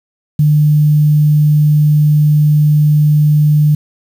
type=tone with quantisation; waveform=sine; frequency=150 Hz; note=D3; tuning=37 cents sharp; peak=-6 dBFS; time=0.39-3.75 s; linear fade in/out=5 ms; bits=6; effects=none